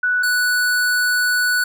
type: tone pair in turn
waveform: sine / square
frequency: 1480 / 1480 Hz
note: F#6 / F#6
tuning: 0 / 0 cents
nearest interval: unison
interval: 0 cents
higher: neither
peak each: -15 / -16 dBFS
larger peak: first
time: 0.03-0.23 / 0.23-1.64 s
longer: second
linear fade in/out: 5 ms
effects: none